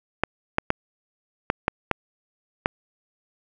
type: clicks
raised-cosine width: 0.5 ms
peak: -4 dBFS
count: 7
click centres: 0.236 / 0.584 / 0.704 / 1.501 / 1.681 / 1.913 / 2.659 s
effects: none